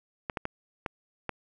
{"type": "clicks", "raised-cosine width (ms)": 0.5, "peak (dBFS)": -16, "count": 5, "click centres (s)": [0.298, 0.372, 0.454, 0.862, 1.293], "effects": []}